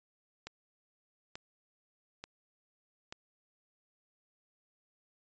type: click train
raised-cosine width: 0.2 ms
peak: -25 dBFS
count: 4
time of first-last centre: 0.47-3.125 s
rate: 1.13 Hz
effects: resampled to 16000 Hz